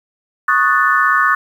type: chord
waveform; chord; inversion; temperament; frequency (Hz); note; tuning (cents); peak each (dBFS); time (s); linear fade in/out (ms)
sine; D# half-diminished seventh; third; equal; 1108.7 / 1244.5 / 1480 / 1760; C#6 / D#6 / F#6 / A6; 0 / 0 / 0 / 0; -16; 0.48-1.35; 5
effects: 7-bit

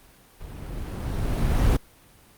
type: noise with level ramp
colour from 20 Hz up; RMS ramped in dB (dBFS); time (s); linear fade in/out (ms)
brown; -39 to -18; 0.4-1.77; 10
effects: pink hiss -54 dBFS RMS until 2.37 s + Opus 32 kbps

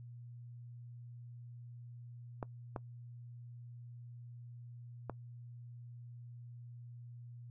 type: clicks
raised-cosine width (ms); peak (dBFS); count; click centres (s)
1; -25; 3; 2.428 / 2.762 / 5.097
effects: noise-tail reverb RT60 0.1 s tail -22 dB re dry + added 120 Hz sine -48 dBFS peak until 7.5 s

